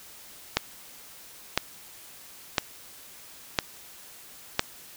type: click train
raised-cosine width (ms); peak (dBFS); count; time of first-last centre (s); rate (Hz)
0.2; -3; 5; 0.57-4.594; 0.994
effects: white hiss -48 dBFS RMS until 4.96 s